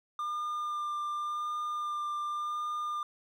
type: tone with vibrato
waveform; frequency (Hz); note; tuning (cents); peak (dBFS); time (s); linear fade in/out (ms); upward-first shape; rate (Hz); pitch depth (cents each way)
triangle; 1200; D6; +37; -30; 0.19-3.03; 2; sine; 0.89; 13
effects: none